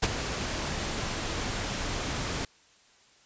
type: noise with ADSR envelope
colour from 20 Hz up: pink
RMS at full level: -22 dBFS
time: 0.02-2.45 s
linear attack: 16 ms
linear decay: 33 ms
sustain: -10 dB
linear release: 3 ms
effects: white hiss -60 dBFS RMS until 3.25 s + resampled to 16000 Hz